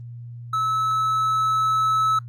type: tone with level ramp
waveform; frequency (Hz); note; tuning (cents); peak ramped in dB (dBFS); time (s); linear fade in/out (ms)
triangle; 1300; E6; -24; -18 to -15; 0.53-2.19; 5
effects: added 119 Hz sine -34 dBFS peak until 2.28 s + Opus 32 kbps